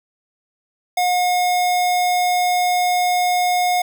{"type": "tone", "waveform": "square", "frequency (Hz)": 720, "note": "F#5", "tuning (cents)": -47, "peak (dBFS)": -16, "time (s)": [0.97, 3.82], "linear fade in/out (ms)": 5, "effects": []}